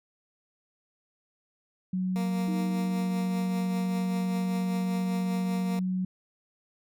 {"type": "tone", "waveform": "sine", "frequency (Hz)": 185, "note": "F#3", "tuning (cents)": 0, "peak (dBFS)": -26, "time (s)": [1.93, 6.05], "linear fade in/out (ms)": 5}
{"type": "tone with tremolo", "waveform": "15% pulse", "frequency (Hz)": 233.1, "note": "A#3", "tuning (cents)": 0, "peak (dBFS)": -27, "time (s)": [2.16, 5.79], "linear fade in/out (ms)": 0, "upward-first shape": "triangle", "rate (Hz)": 5.1, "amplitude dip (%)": 45}
{"type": "tone with exponential decay", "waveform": "sine", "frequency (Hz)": 311.1, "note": "D#4", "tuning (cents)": 0, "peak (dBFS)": -33, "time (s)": [2.48, 4.28], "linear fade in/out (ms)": 0, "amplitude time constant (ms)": 390}
{"effects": []}